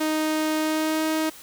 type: tone with pitch glide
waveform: sawtooth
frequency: 311.1 to 314.9 Hz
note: D#4 to D#4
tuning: 0 to +21 cents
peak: -18 dBFS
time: 0-1.3 s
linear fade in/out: 10 ms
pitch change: +21 cents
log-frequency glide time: 0.58-1.04 s
effects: white hiss -45 dBFS RMS until 1.42 s